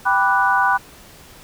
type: chord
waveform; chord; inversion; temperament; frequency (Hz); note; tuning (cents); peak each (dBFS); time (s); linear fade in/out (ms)
sine; G major seventh; none; equal; 784 / 987.8 / 1174.7 / 1480; G5 / B5 / D6 / F#6; 0 / 0 / 0 / 0; -20 / -18 / -22 / -18; 0.05-0.78; 20
effects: pink hiss -44 dBFS RMS until 1.43 s